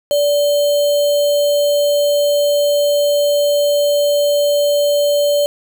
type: tone with sample-and-hold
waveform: sine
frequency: 580 Hz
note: D5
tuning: 22 cents flat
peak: -11 dBFS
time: 0.11-5.46 s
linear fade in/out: 0 ms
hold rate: 3675 Hz
effects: none